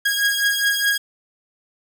sawtooth beating tone pair, 1639 / 1643.8 Hz, G#6 / G#6, -23 / -18 cents, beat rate 4.8 Hz, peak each -16 / -18 dBFS, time 0.05-0.98 s, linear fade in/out 10 ms, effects none

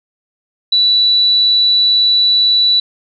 sine tone, 3951 Hz, B7, in tune, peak -8 dBFS, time 0.72-2.8 s, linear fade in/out 5 ms, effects none

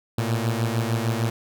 sawtooth beating tone pair, 112.1 / 118.7 Hz, A2 / A#2, +33 / +32 cents, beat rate 6.6 Hz, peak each -20 / -22 dBFS, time 0.18-1.3 s, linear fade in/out 5 ms, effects none

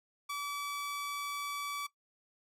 sawtooth tone, 1149 Hz, D6, 38 cents flat, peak -32 dBFS, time 0.29-1.87 s, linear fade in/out 10 ms, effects noise-tail reverb RT60 0.1 s tail -18 dB re dry + resampled to 32000 Hz

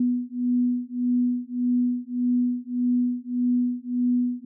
sine beating tone pair, 245.2 / 246.9 Hz, B3 / B3, -12 / 0 cents, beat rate 1.7 Hz, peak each -24 dBFS, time 0-4.45 s, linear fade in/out 5 ms, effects none

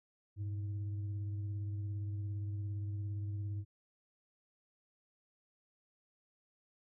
sine tone with frequency modulation, 100.3 Hz, G2, 40 cents sharp, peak -36 dBFS, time 0.36-3.65 s, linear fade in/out 50 ms, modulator 218 Hz, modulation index 0.26, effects none

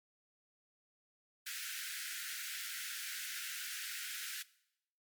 pink high-pass noise, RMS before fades -43 dBFS, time 1.46-4.43 s, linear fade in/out 10 ms, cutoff 1400 Hz, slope 96 dB/octave, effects noise-tail reverb RT60 0.8 s tail -20 dB re dry + MP3 96 kbps

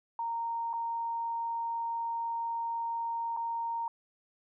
sine tone with dropouts, 926 Hz, A#5, 12 cents flat, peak -31 dBFS, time 0.19-3.88 s, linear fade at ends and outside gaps 2 ms, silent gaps 0.731-0.736 / 3.366-3.371 s, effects none

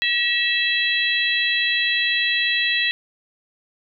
harmonic tone with a mistuned harmonic, 659.3 Hz, E5, in tune, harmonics 3 / 4 / 5 / 6, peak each -22 / -23 / -24 / -25 dBFS, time 0.02-2.91 s, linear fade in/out 0 ms, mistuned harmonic 3, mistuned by -51 cents, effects none

